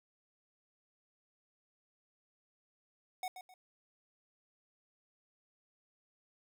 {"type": "tone with echo", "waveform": "square", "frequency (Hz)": 740, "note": "F#5", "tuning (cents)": 0, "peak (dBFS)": -37, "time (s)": [3.23, 3.28], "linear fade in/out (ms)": 2, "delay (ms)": 130, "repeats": 2, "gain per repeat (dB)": -10, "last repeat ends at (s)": 3.54, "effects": []}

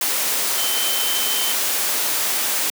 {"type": "tone in noise", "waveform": "sine", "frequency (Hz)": 3082, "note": "G7", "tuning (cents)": -30, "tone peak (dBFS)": -25, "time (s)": [0.58, 1.52], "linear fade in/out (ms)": 2, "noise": "white", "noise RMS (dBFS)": -21, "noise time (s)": [0.01, 2.7], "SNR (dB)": -7, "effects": ["high-pass 300 Hz 12 dB/octave"]}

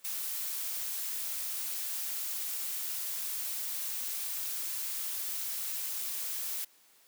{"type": "noise", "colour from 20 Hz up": "blue", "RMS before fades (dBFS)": -36, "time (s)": [0.04, 6.65], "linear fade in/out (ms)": 10, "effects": ["white hiss -63 dBFS RMS until 7.07 s", "high-pass 200 Hz 12 dB/octave"]}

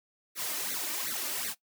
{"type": "noise with flanger", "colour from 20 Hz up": "white", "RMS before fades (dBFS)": -34, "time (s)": [0.35, 1.55], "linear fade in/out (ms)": 50, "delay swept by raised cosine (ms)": [0.48, 3.38], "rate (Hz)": 2.7, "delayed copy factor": 0.95, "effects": ["noise-tail reverb RT60 0.1 s tail -18 dB re dry", "high-pass 200 Hz 12 dB/octave"]}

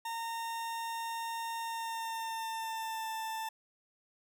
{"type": "tone with pitch glide", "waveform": "40% pulse", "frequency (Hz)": [918, 887.2], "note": ["A#5", "A5"], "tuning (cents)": [-27, 14], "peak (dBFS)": -35, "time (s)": [0.05, 3.49], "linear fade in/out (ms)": 5, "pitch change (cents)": -59, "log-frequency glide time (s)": [1.6, 3.1], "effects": ["12-bit"]}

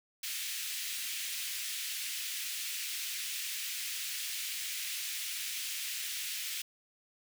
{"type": "high-pass noise", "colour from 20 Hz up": "pink", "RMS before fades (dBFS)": -38, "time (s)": [0.23, 6.62], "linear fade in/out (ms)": 5, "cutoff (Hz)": 2200, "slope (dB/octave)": 24, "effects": []}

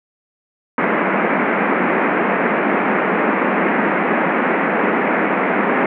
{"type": "band-pass noise", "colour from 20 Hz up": "pink", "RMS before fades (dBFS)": -17, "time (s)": [0.78, 5.86], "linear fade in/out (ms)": 2, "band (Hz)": [190, 2300], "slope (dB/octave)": 48, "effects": []}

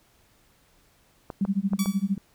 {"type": "clicks", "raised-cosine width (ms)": 1, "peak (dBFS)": -20, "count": 4, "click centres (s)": [1.302, 1.451, 1.734, 1.859]}
{"type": "tone with tremolo", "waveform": "sine", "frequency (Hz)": 196.4, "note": "G3", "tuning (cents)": 4, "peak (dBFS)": -19, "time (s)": [1.41, 2.18], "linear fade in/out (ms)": 2, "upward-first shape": "sine", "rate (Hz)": 13, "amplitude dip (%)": 100}
{"type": "tone with exponential decay", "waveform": "5% pulse", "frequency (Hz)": 1143, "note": "D6", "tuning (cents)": -47, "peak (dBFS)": -17, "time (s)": [1.79, 2.16], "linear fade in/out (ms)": 2, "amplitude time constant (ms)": 79}
{"effects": ["pink hiss -62 dBFS RMS until 2.34 s"]}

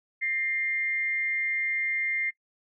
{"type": "tone pair together", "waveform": "sine", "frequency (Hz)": [1815.7, 2100], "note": ["A#6", "C7"], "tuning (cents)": [-46, 6], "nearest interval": "minor third", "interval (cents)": 252, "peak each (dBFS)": [-36, -26], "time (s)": [0.21, 2.31], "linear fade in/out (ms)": 20, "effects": ["noise-tail reverb RT60 0.1 s tail -22 dB re dry"]}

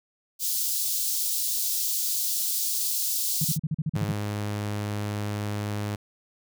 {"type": "high-pass noise", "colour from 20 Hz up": "white", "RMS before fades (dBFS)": -27, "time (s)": [0.39, 3.58], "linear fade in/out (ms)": 50, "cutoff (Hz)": 4100, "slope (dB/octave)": 24}
{"type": "tone bursts", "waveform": "sine", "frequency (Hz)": 155.56, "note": "D#3", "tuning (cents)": 0, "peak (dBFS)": -23, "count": 10, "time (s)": [3.41, 4.12], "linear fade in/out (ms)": 5, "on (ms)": 35, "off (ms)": 40}
{"type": "tone", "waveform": "sawtooth", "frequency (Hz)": 103.83, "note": "G#2", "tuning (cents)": 0, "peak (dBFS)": -24, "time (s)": [3.95, 5.96], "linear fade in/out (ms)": 10}
{"effects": []}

